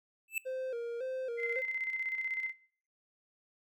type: tone with exponential growth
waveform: square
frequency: 2637 Hz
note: E7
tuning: in tune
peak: -28 dBFS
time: 0.28-0.38 s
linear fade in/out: 2 ms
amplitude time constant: 20 ms
type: tone with vibrato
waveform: triangle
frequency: 493.9 Hz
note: B4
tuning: in tune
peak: -33 dBFS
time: 0.45-1.62 s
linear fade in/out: 20 ms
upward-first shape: square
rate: 1.8 Hz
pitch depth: 87 cents each way
type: tone with tremolo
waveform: sine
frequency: 2069 Hz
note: C7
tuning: 20 cents flat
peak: -31 dBFS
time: 1.37-2.53 s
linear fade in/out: 50 ms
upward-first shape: square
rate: 16 Hz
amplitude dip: 50%
effects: noise-tail reverb RT60 0.5 s tail -20 dB re dry